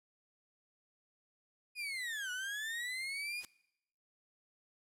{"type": "linear two-way sweep", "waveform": "35% pulse", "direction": "down then up", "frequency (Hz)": [2489, 1454, 2489], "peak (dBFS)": -36, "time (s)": [1.75, 3.44], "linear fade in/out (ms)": 50, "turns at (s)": 2.31}
{"type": "noise with exponential growth", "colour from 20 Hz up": "white", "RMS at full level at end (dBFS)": -44, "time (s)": [3.35, 3.45], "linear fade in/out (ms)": 1, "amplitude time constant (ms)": 21}
{"effects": ["noise-tail reverb RT60 0.8 s tail -22 dB re dry", "low-pass 12000 Hz 12 dB/octave"]}